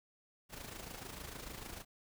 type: noise with amplitude modulation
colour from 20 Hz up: pink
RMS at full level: -45 dBFS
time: 0.49-1.85 s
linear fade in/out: 50 ms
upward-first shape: sine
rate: 26.7 Hz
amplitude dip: 60%
effects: none